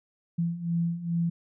sine beating tone pair, 167.7 / 170.1 Hz, E3 / F3, +30 / -45 cents, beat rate 2.4 Hz, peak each -31 / -27 dBFS, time 0.38-1.3 s, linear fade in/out 10 ms, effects none

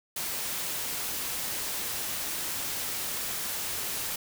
white noise, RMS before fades -33 dBFS, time 0.16-4.16 s, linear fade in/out 5 ms, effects none

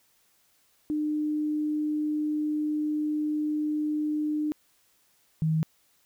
sine tone pair in turn, 302.3 / 158.3 Hz, D#4 / D#3, -50 / +30 cents, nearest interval major seventh, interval 1120 cents, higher first, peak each -25 / -22 dBFS, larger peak second, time 0.9-4.52 / 5.42-5.63 s, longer first, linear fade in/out 0 ms, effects white hiss -66 dBFS RMS until 6.05 s

